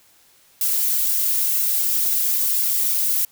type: noise with flanger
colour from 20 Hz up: violet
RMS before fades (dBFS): -20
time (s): 0.61-3.25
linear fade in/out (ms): 2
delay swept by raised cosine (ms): 1.6 to 3.1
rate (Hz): 2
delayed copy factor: -0.95
effects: white hiss -55 dBFS RMS until 3.31 s